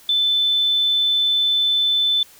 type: tone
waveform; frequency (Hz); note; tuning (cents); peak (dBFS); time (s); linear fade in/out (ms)
sine; 3520; A7; 0; -15; 0.09-2.23; 2
effects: white hiss -48 dBFS RMS until 2.39 s